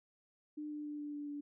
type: tone with pitch steps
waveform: sine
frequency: 300.1 / 298 / 296 / 293.9 / 291.9 / 289.9 Hz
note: D4 / D4 / D4 / D4 / D4 / D4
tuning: +38 / +25 / +14 / +1 / -10 / -22 cents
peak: -40 dBFS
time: 0.57-1.41 s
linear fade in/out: 10 ms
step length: 140 ms
effects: none